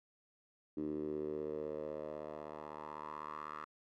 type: tone with band-pass filter sweep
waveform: 10% pulse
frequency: 76 Hz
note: D#2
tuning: 40 cents flat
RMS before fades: -43 dBFS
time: 0.77-3.65 s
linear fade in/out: 5 ms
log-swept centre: 310 to 1300 Hz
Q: 4.1
effects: none